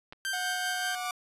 clicks, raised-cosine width 0.3 ms, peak -27 / -36 dBFS, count 2, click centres 0.125 / 0.132 s
sawtooth tone with tremolo, 1568 Hz, G6, in tune, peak -26 dBFS, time 0.25-0.95 s, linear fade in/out 0 ms, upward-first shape sine, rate 5.2 Hz, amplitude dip 30%
sawtooth tone, 731 Hz, F#5, 21 cents flat, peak -30 dBFS, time 0.33-1.11 s, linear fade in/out 5 ms
sawtooth tone with exponential growth, 1174.7 Hz, D6, in tune, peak -28 dBFS, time 0.55-1.11 s, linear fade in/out 2 ms, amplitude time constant 120 ms
effects resampled to 32000 Hz

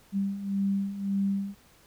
sine beating tone pair, 196 / 197.8 Hz, G3 / G3, 0 / +16 cents, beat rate 1.8 Hz, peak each -32 / -27 dBFS, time 0.12-1.55 s, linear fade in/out 50 ms, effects pink hiss -59 dBFS RMS until 1.86 s

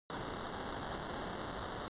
violet noise with sample-and-hold, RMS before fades -42 dBFS, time 0.1-1.88 s, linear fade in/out 0 ms, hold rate 2450 Hz, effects resampled to 8000 Hz

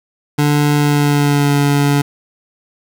25% pulse tone with pitch glide, 146.83 to 142.98 Hz, D3 to D3, 0 to -46 cents, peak -7 dBFS, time 0.38-2.02 s, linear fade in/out 10 ms, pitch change -46 cents, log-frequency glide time 0.75-1.54 s, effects 7-bit

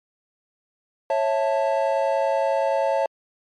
triangle chord, A major, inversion first, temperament equal with one note detuned, 548.9 / 659.3 / 880 Hz, C#5 / E5 / A5, -17 / 0 / 0 cents, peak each -20 / -22 / -23 dBFS, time 1.1-3.06 s, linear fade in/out 2 ms, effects MP3 48 kbps

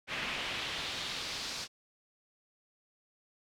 brown noise with band-pass filter sweep, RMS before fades -38 dBFS, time 0.07-1.68 s, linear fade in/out 50 ms, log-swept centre 2500 to 5100 Hz, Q 1.8, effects none

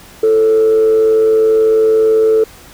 sine tone with frequency modulation, 441 Hz, A4, 4 cents sharp, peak -6 dBFS, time 0.23-2.44 s, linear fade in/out 5 ms, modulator 104 Hz, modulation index 0.26, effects tanh soft clip ceiling -4 dBFS + pink hiss -39 dBFS RMS until 2.73 s

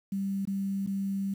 sine tone with dropouts, 196 Hz, G3, in tune, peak -28 dBFS, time 0.12-1.34 s, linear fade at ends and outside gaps 5 ms, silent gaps 0.453-0.473 / 0.864-0.872 s, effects 9-bit

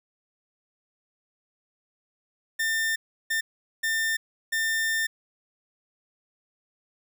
40% pulse tone bursts at uneven times, 1800 Hz, A6, 39 cents sharp, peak -23 dBFS, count 4, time 2.59-2.96 / 3.3-3.41 / 3.83-4.17 / 4.52-5.07 s, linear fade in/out 10 ms, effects none

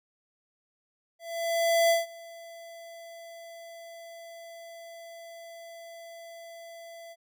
square tone with ADSR envelope, 671 Hz, E5, 31 cents sharp, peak -20 dBFS, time 1.19-7.16 s, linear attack 710 ms, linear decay 160 ms, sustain -24 dB, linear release 44 ms, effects none

